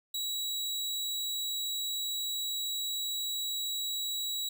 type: tone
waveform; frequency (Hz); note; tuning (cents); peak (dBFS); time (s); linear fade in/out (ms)
sawtooth; 3889; B7; -27; -29; 0.14-4.49; 5
effects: none